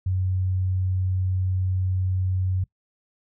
sine tone, 93 Hz, F#2, 9 cents sharp, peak -21 dBFS, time 0.06-2.64 s, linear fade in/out 5 ms, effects noise-tail reverb RT60 0.1 s tail -21 dB re dry

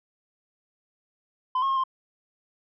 sine tone with pitch steps, 1021 / 1082 / 1073 / 1053 Hz, C6 / C#6 / C6 / C6, -43 / -42 / +43 / +11 cents, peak -19 dBFS, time 1.55-1.838 s, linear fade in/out 5 ms, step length 72 ms, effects tanh soft clip ceiling -21 dBFS

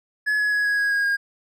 triangle tone with pitch steps, 1700 / 1687.3 / 1674.7 / 1662.1 / 1649.7 / 1637.4 / 1625.1 Hz, G#6 / G#6 / G#6 / G#6 / G#6 / G#6 / G#6, +40 / +27 / +14 / +1 / -12 / -25 / -38 cents, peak -17 dBFS, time 0.26-1.17 s, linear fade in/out 20 ms, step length 130 ms, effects none

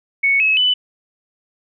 sine tone with pitch steps, 2217 / 2576 / 2994 Hz, C#7 / E7 / F#7, 0 / -41 / +20 cents, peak -12 dBFS, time 0.23-0.74 s, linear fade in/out 10 ms, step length 170 ms, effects none

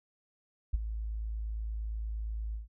sine tone with ADSR envelope, 54.3 Hz, A1, 22 cents flat, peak -22 dBFS, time 0.73-2.68 s, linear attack 13 ms, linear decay 22 ms, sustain -11 dB, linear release 140 ms, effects none

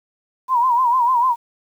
sine tone with vibrato, 987.8 Hz, B5, in tune, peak -13 dBFS, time 0.48-1.36 s, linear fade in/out 50 ms, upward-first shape sine, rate 6.7 Hz, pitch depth 99 cents each way, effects 8-bit

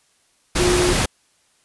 sine tone in noise, 357.5 Hz, F4, 41 cents sharp, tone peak -17 dBFS, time 0.59-0.93 s, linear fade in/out 10 ms, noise pink, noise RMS -19 dBFS, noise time 0.55-1.06 s, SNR -1 dB, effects white hiss -61 dBFS RMS until 1.64 s + resampled to 24000 Hz

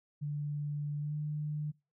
sine tone with pitch glide, 146.83 to 150 Hz, D3 to D3, 0 to +37 cents, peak -33 dBFS, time 0.21-1.72 s, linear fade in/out 20 ms, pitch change +37 cents, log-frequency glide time 0.99-1.14 s, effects noise-tail reverb RT60 0.3 s tail -24 dB re dry

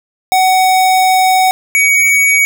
square tone pair in turn, 749 / 2251 Hz, F#5 / C#7, +21 / +26 cents, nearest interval octave + perfect fifth, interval 1905 cents, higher second, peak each -8 dBFS, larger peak neither, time 0.32-1.51 / 1.75-2.45 s, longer first, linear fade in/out 0 ms, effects none

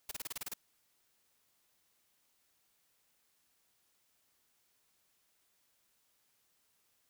white noise bursts, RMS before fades -40 dBFS, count 9, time 0.09-0.538 s, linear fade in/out 5 ms, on 24 ms, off 29 ms, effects white hiss -75 dBFS RMS until 7.09 s

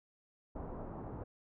pink low-pass noise, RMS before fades -44 dBFS, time 0.55-1.24 s, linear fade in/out 10 ms, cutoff 1000 Hz, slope 24 dB/octave, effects none

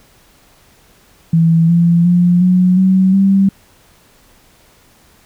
sine tone with pitch steps, 164.8 / 170.41 / 176.22 / 182.22 / 188.43 / 194.85 Hz, E3 / F3 / F3 / F#3 / F#3 / G3, 0 / -42 / +16 / -26 / +32 / -10 cents, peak -7 dBFS, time 1.33-3.49 s, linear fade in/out 5 ms, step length 360 ms, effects pink hiss -49 dBFS RMS until 5.25 s

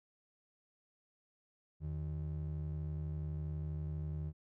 triangle ring-modulated tone, 117 Hz, A#2, 7 cents sharp, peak -32 dBFS, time 1.8-4.33 s, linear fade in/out 50 ms, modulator 36.1 Hz, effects none

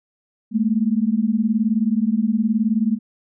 sine beating tone pair, 210 / 229 Hz, G#3 / A#3, +19 / -31 cents, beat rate 19 Hz, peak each -19 / -19 dBFS, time 0.51-2.99 s, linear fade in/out 50 ms, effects none

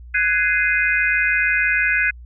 sine chord, Ab dominant seventh, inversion third, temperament just, 1495.1 / 1661.2 / 2077 / 2492 Hz, Gb6 / Ab6 / C7 / Eb7, +18 / 0 / -13 / +2 cents, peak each -21 dBFS, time 0.14-2.11 s, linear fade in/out 10 ms, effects added 60 Hz sine -36 dBFS peak until 2.25 s

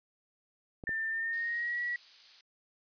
clicks, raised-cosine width 2 ms, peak -30 dBFS, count 2, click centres 0.838 / 0.892 s
sine tone with pitch glide, 1791 to 1930.7 Hz, A6 to B6, +30 to -40 cents, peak -31 dBFS, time 0.87-1.96 s, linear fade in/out 2 ms, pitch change +130 cents, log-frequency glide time 1.11-1.8 s
violet noise, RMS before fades -42 dBFS, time 1.33-2.41 s, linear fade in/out 2 ms
effects resampled to 11025 Hz

